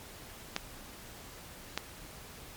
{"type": "clicks", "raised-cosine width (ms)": 0.2, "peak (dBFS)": -13, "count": 2, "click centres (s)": [0.564, 1.776], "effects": ["pink hiss -49 dBFS RMS until 2.56 s", "MP3 96 kbps"]}